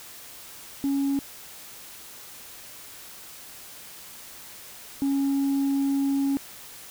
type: tone pair in turn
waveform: sine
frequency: 277.2 / 276.2 Hz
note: C#4 / C#4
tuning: 0 / -6 cents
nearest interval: unison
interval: 6 cents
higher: first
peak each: -20 / -19 dBFS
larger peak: second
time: 0.84-1.19 / 5.02-6.37 s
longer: second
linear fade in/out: 0 ms
effects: tanh soft clip ceiling -20 dBFS + white hiss -44 dBFS RMS until 6.9 s